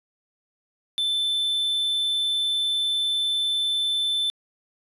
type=tone; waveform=triangle; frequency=3530 Hz; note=A7; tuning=5 cents sharp; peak=-20 dBFS; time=0.98-4.3 s; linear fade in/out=0 ms; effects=resampled to 32000 Hz